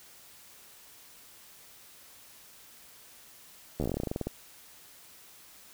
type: slowing click train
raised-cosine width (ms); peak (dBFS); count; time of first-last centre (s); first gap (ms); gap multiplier
2; -18; 17; 3.8-4.27; 12; 1.11
effects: white hiss -54 dBFS RMS until 5.73 s